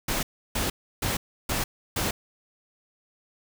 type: noise bursts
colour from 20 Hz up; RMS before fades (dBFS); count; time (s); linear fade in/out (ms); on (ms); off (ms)
pink; -27; 5; 0.08-2.11; 5; 150; 320
effects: none